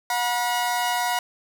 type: tone pair together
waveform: sawtooth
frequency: 723.7 / 966 Hz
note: F#5 / B5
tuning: -39 / -39 cents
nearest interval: perfect fourth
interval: 500 cents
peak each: -21 dBFS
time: 0.1-1.19 s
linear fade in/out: 2 ms
effects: none